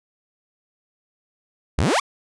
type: exponential sweep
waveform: sawtooth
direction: up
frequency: 51.91 to 1246 Hz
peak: -13 dBFS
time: 1.78-2 s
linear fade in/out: 5 ms
effects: resampled to 22050 Hz